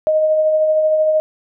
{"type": "tone with tremolo", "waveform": "sine", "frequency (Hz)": 622.3, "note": "D#5", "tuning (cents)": 0, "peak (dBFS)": -10, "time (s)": [0.07, 1.2], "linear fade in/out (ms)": 0, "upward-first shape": "triangle", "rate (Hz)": 13, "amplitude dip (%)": 35, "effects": []}